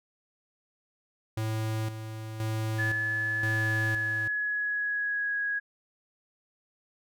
square tone with tremolo, 110 Hz, A2, in tune, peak -29 dBFS, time 1.37-4.28 s, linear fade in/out 5 ms, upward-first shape square, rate 0.97 Hz, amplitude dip 60%
sine tone with pitch glide, 1718 to 1656.6 Hz, A6 to G#6, -42 to -5 cents, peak -27 dBFS, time 2.78-5.6 s, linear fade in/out 20 ms, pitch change -63 cents, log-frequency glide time 3.45-5.38 s
effects none

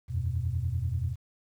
sine chord, E suspended second, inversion none, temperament just, 82.41 / 92.71 / 123.61 Hz, E2 / F#2 / B2, 0 / +4 / +2 cents, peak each -31 dBFS, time 0.08-1.16 s, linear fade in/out 50 ms, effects tanh soft clip ceiling -18 dBFS + 10-bit

